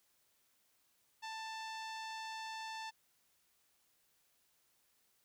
sawtooth tone with low-pass filter, 886 Hz, A5, 12 cents sharp, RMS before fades -45 dBFS, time 1.22-2.91 s, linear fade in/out 20 ms, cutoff 5200 Hz, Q 1.5, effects white hiss -75 dBFS RMS until 5.24 s

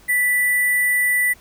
sine tone with sample-and-hold, 1975 Hz, B6, in tune, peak -15 dBFS, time 0.08-1.34 s, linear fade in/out 20 ms, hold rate 11025 Hz, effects pink hiss -50 dBFS RMS until 1.4 s

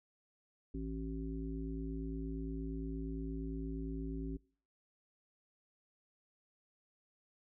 harmonic tone, 54.3 Hz, A1, 22 cents flat, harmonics 1 / 3 / 5 / 7, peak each -41 / -46 / -42 / -48 dBFS, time 0.74-4.37 s, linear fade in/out 5 ms, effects noise-tail reverb RT60 0.5 s tail -25 dB re dry

